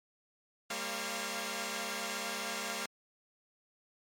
5% pulse tone cluster, 199.5 / 231.5 / 542 / 690 Hz, G3 / A#3 / C#5 / F5, +31 / -12 / -39 / -21 cents, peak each -30 dBFS, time 0.7-2.86 s, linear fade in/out 5 ms, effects MP3 64 kbps

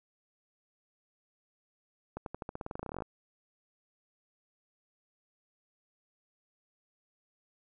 accelerating click train, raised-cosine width 1 ms, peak -24 dBFS, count 20, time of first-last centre 2.17-3.022 s, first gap 92 ms, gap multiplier 0.91, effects none

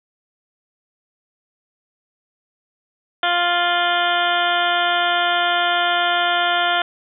harmonic tone with a mistuned harmonic, 349.6 Hz, F4, 2 cents sharp, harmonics 1 / 2 / 3 / 4 / 5 / 6 / 7 / 8 / 9 / 10, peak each -32 / -20 / -27 / -21 / -26 / -31 / -32 / -31 / -25 / -27 dBFS, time 3.23-6.82 s, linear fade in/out 2 ms, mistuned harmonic 8, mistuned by +63 cents, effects none

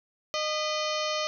harmonic tone with a mistuned harmonic, 613 Hz, D#5, 26 cents flat, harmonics 1 / 2 / 3 / 4 / 5 / 6 / 7 / 8 / 9 / 10, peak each -31 / -33 / -40 / -38 / -36 / -42 / -37 / -42 / -41 / -41 dBFS, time 0.34-1.27 s, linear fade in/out 0 ms, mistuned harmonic 3, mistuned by +140 cents, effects none

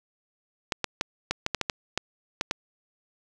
clicks, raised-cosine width 0.2 ms, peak -8 dBFS, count 11, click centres 0.722 / 0.843 / 1.011 / 1.31 / 1.464 / 1.547 / 1.613 / 1.698 / 1.976 / 2.411 / 2.511 s, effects none

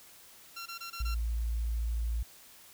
15% pulse tone bursts, 1367 Hz, F6, 37 cents flat, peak -33 dBFS, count 5, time 0.56-1.148 s, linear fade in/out 10 ms, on 100 ms, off 22 ms
sine tone, 56.8 Hz, A#1, 44 cents flat, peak -29 dBFS, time 1-2.23 s, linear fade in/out 5 ms
effects white hiss -55 dBFS RMS until 2.73 s

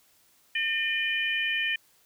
harmonic tone, 605 Hz, D#5, 49 cents flat, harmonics 3 / 4 / 5, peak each -29 / -29 / -31 dBFS, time 0.55-1.76 s, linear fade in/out 5 ms, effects white hiss -63 dBFS RMS until 2.05 s

